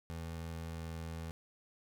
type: tone with pitch glide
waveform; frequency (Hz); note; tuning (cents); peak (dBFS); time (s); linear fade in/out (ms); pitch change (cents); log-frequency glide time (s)
25% pulse; 82.41 to 81.75; E2 to E2; 0 to -14; -37; 0.1-1.31; 0; -14; 0.46-0.94
effects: none